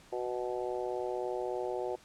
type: harmonic tone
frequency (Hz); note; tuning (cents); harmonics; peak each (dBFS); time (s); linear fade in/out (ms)
123.47; B2; 0; 3 / 4 / 5 / 6 / 7; -36 / -38 / -40 / -42 / -43; 0.12-1.96; 10
effects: pink hiss -58 dBFS RMS until 2.04 s + low-pass 9000 Hz 12 dB/octave